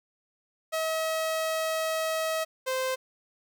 sawtooth tone pair in turn, 640 / 519.7 Hz, D#5 / C5, +49 / -12 cents, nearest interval major third, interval 361 cents, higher first, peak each -23 dBFS, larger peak neither, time 0.72-2.45 / 2.66-2.96 s, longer first, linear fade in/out 20 ms, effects none

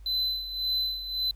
triangle tone with tremolo, 4031 Hz, B7, 35 cents sharp, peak -23 dBFS, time 0.06-1.31 s, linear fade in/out 2 ms, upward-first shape sine, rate 1.8 Hz, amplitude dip 70%, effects added 50 Hz sine -44 dBFS peak until 1.35 s + pink hiss -66 dBFS RMS until 1.35 s

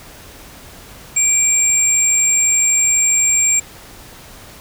sine tone pair together, 2349 / 7438 Hz, D7 / A#8, 0 / -5 cents, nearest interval octave + minor sixth, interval 1995 cents, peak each -18 / -10 dBFS, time 1.16-3.6 s, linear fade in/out 10 ms, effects tanh soft clip ceiling -9 dBFS + pink hiss -39 dBFS RMS until 4.6 s

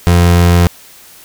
30% pulse tone, 87.1 Hz, F2, 4 cents flat, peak -3 dBFS, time 0.07-0.67 s, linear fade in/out 0 ms, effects white hiss -39 dBFS RMS until 1.24 s

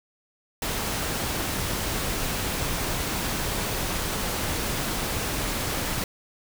pink noise, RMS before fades -28 dBFS, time 0.62-6.04 s, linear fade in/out 2 ms, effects none

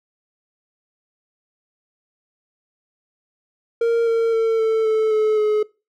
triangle tone with pitch steps, 463.7 / 457.1 / 450.5 / 444 / 437.7 / 431.4 / 425.2 Hz, A#4 / A#4 / A4 / A4 / A4 / A4 / G#4, -9 / -34 / +41 / +16 / -9 / -34 / +41 cents, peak -13 dBFS, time 3.81-5.63 s, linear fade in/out 5 ms, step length 260 ms, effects noise-tail reverb RT60 0.3 s tail -23 dB re dry

